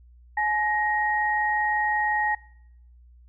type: tone pair together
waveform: sine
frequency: 848 / 1877.5 Hz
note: G#5 / A#6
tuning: +36 / +12 cents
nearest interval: octave + major second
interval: 1376 cents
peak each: -24 / -25 dBFS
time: 0.37-2.35 s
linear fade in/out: 5 ms
effects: noise-tail reverb RT60 0.7 s tail -23 dB re dry + added 60 Hz sine -49 dBFS peak until 3.28 s